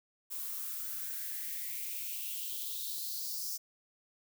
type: noise with high-pass filter sweep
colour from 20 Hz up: violet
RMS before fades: -39 dBFS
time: 0.3-3.58 s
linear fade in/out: 20 ms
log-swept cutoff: 1000 to 5500 Hz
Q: 4.9
effects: none